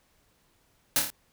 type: noise with echo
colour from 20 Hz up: white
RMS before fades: -23 dBFS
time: 0.96-0.99 s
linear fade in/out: 0 ms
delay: 28 ms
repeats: 4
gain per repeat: -4 dB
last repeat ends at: 1.102 s
effects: pink hiss -67 dBFS RMS until 1.32 s